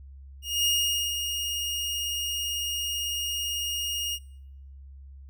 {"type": "tone with ADSR envelope", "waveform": "sawtooth", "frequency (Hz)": 2853, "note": "F7", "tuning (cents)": 36, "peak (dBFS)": -18, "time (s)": [0.42, 4.19], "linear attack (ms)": 230, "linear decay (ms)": 480, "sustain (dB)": -7, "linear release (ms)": 51, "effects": ["noise-tail reverb RT60 0.8 s tail -25 dB re dry", "added 68 Hz sine -43 dBFS peak until 5.29 s"]}